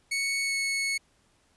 sawtooth tone with pitch glide, 2217 to 2202 Hz, C#7 to C#7, 0 to -12 cents, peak -23 dBFS, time 0.11-0.98 s, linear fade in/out 10 ms, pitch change -12 cents, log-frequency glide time 0.43-0.54 s, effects pink hiss -66 dBFS RMS until 1.56 s + resampled to 24000 Hz

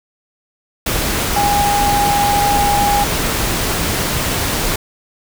sine tone in noise, 816 Hz, G#5, 31 cents flat, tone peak -13 dBFS, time 1.36-3.04 s, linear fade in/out 5 ms, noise pink, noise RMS -18 dBFS, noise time 0.86-4.76 s, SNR +2 dB, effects none

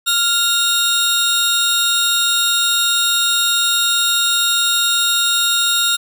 sawtooth tone pair together, 1396.9 / 3729 Hz, F6 / A#7, 0 / 0 cents, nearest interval octave + perfect fourth, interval 1700 cents, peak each -15 / -12 dBFS, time 0.06-5.97 s, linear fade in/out 20 ms, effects none

